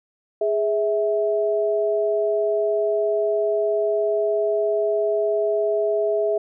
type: tone pair together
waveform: sine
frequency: 415.3 / 652.2 Hz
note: G#4 / E5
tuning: 0 / -19 cents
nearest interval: minor sixth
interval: 781 cents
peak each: -21 dBFS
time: 0.41-6.38 s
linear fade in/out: 5 ms
effects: none